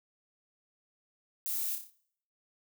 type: noise with echo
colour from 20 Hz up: violet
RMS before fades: -35 dBFS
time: 1.46-1.75 s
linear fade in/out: 0 ms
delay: 30 ms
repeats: 5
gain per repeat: -5 dB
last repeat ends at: 1.9 s
effects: noise-tail reverb RT60 0.6 s tail -19 dB re dry